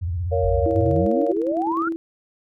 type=tone with vibrato; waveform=sine; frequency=86.8 Hz; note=F2; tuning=10 cents flat; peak=-22 dBFS; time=0.01-1.07 s; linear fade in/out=20 ms; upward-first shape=square; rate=16 Hz; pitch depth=120 cents each way
type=chord; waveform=sine; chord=Bb minor; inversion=none; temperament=just; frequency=466.2 / 559.4 / 699.2 Hz; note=Bb4 / Db5 / F5; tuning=0 / +16 / +2 cents; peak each=-23 / -22 / -28 dBFS; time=0.31-1.33 s; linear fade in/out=20 ms
type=exponential sweep; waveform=sine; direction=up; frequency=43.65 to 1457 Hz; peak=-22 dBFS; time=0.43-1.89 s; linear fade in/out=10 ms
type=tone with tremolo; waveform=sine; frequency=329.6 Hz; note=E4; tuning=in tune; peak=-21 dBFS; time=0.66-1.96 s; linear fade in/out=0 ms; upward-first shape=square; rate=9.9 Hz; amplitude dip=40%
effects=none